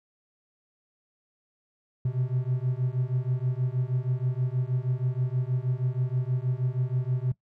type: beating tone pair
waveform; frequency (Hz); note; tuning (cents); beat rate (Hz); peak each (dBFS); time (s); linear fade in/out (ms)
triangle; 124 / 130.3; B2 / C3; +7 / -7; 6.3; -26; 2.05-7.32; 5
effects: noise-tail reverb RT60 0.1 s tail -19 dB re dry